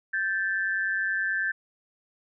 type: tone pair together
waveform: sine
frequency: 1561 / 1750.3 Hz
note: G6 / A6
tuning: -8 / -10 cents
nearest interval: major second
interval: 198 cents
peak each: -27 / -28 dBFS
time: 0.13-1.52 s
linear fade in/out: 10 ms
effects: none